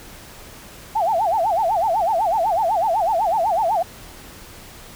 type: tone with vibrato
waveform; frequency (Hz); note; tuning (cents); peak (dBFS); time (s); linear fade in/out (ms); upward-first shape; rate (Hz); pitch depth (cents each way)
sine; 771; G5; -29; -16; 0.95-3.83; 10; sine; 8; 280
effects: pink hiss -41 dBFS RMS until 4.95 s